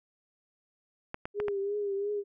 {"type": "clicks", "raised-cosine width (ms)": 0.5, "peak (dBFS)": -20, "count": 4, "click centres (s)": [1.144, 1.255, 1.401, 1.483]}
{"type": "tone with vibrato", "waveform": "sine", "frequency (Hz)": 404.4, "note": "G#4", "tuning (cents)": -46, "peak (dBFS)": -29, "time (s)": [1.34, 2.24], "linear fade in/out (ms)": 50, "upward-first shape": "triangle", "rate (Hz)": 2.9, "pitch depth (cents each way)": 61}
{"effects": []}